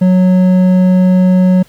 triangle tone with hard clipping, 183.9 Hz, F#3, 10 cents flat, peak -7 dBFS, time 0.01-1.63 s, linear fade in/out 10 ms, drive 10 dB, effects pink hiss -46 dBFS RMS until 1.68 s

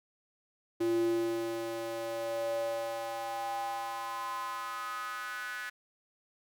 square tone with high-pass filter sweep, 114.5 Hz, A#2, 31 cents flat, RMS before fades -35 dBFS, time 0.8-5.7 s, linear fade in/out 10 ms, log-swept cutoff 320 to 1600 Hz, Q 6, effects none

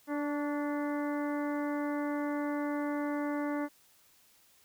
harmonic tone with a mistuned harmonic, 292.2 Hz, D4, 9 cents flat, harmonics 1 / 2 / 3 / 4 / 5 / 6 / 7, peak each -32 / -38 / -42 / -44 / -46 / -48 / -49 dBFS, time 0.07-3.69 s, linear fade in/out 50 ms, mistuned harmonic 4, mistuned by -33 cents, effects white hiss -64 dBFS RMS until 4.64 s

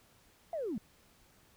sine linear sweep, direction down, 698.5 to 183.5 Hz, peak -33 dBFS, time 0.53-0.78 s, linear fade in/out 2 ms, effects tanh soft clip ceiling -29 dBFS + pink hiss -65 dBFS RMS until 1.56 s

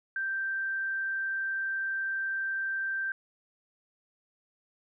sine tone, 1568 Hz, G6, in tune, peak -29 dBFS, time 0.16-3.12 s, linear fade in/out 2 ms, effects none

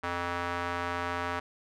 square tone with band-pass filter, 87.31 Hz, F2, in tune, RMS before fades -33 dBFS, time 0.03-1.4 s, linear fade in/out 10 ms, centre 1300 Hz, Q 1.3, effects none

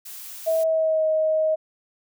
blue noise, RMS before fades -38 dBFS, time 0.05-0.64 s, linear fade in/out 10 ms
sine tone with pitch glide, 647 to 628.6 Hz, E5 to D#5, -32 to +18 cents, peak -18 dBFS, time 0.46-1.56 s, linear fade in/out 20 ms, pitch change -50 cents, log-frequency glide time 0.61-1.06 s
effects none

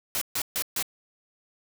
white noise bursts, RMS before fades -28 dBFS, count 4, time 0.15-0.826 s, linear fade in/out 0 ms, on 64 ms, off 140 ms, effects none

